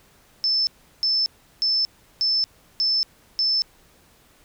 sine tone bursts, 5274 Hz, E8, in tune, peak -18 dBFS, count 6, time 0.44-3.62 s, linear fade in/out 0 ms, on 230 ms, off 360 ms, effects pink hiss -56 dBFS RMS until 4.44 s

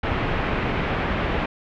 pink low-pass noise, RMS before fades -24 dBFS, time 0.03-1.46 s, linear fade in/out 5 ms, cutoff 2700 Hz, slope 24 dB/octave, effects none

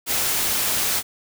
white noise, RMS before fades -22 dBFS, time 0.06-1.03 s, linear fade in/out 50 ms, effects none

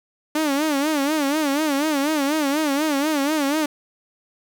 sawtooth tone with vibrato, 293.7 Hz, D4, in tune, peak -15 dBFS, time 0.35-3.66 s, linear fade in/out 5 ms, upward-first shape sine, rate 4.1 Hz, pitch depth 130 cents each way, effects 7-bit

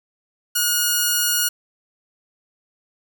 5% pulse tone, 1441 Hz, F#6, 46 cents flat, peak -6 dBFS, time 0.55-1.49 s, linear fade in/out 10 ms, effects none

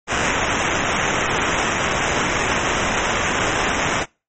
white noise with sample-and-hold, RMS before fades -20 dBFS, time 0.07-4.06 s, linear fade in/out 50 ms, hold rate 4410 Hz, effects noise-tail reverb RT60 0.3 s tail -26 dB re dry + MP3 32 kbps

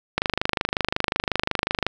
click train, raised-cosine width 0.3 ms, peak -4 dBFS, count 44, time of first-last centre 0.18-1.866 s, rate 25.5 Hz, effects none

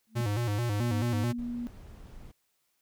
sine tone with exponential growth, 221.2 Hz, A3, 9 cents sharp, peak -30 dBFS, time 0.07-0.21 s, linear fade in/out 0 ms, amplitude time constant 29 ms
square tone with vibrato, 111 Hz, A2, 16 cents sharp, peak -28 dBFS, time 0.15-1.33 s, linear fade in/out 20 ms, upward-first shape square, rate 4.6 Hz, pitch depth 130 cents each way
sine tone, 240 Hz, B3, 49 cents flat, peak -32 dBFS, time 0.8-1.67 s, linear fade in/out 0 ms
brown noise, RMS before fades -47 dBFS, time 1.38-2.32 s, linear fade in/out 10 ms
effects white hiss -75 dBFS RMS until 2.81 s

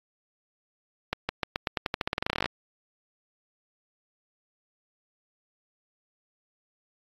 accelerating click train, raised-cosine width 0.3 ms, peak -10 dBFS, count 22, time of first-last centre 1.13-2.459 s, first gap 160 ms, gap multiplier 0.89, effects AAC 32 kbps

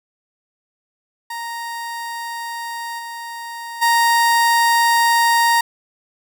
30% pulse tone with level steps, 932.3 Hz, A#5, in tune, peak -23 / -26 / -10 dBFS, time 1.3-5.61 s, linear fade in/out 5 ms, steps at 2.98 / 3.81 s, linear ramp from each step 20 ms, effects none

